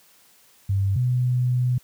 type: tone pair in turn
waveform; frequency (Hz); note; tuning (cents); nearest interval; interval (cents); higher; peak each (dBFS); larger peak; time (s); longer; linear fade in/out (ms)
sine; 98 / 124.84; G2 / B2; 0 / +19; major third; 419; second; -18; neither; 0.69-0.96 / 0.96-1.78; second; 5
effects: white hiss -56 dBFS RMS until 1.83 s + high-pass 60 Hz 12 dB/octave